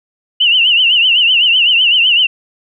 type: tone with vibrato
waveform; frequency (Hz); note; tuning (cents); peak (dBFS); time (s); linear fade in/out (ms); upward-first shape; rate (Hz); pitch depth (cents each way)
sine; 2881; F#7; -47; -7; 0.4-2.27; 10; triangle; 7.9; 140
effects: none